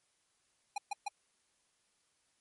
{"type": "tone bursts", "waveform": "square", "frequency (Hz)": 816, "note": "G#5", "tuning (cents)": -31, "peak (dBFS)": -34, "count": 3, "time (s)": [0.76, 1.083], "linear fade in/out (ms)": 5, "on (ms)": 21, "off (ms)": 130, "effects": ["white hiss -75 dBFS RMS until 2.4 s", "MP3 48 kbps"]}